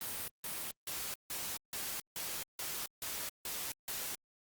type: noise bursts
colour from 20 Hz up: white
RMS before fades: -40 dBFS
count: 10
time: 0.01-4.15 s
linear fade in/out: 2 ms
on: 270 ms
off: 160 ms
effects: Opus 32 kbps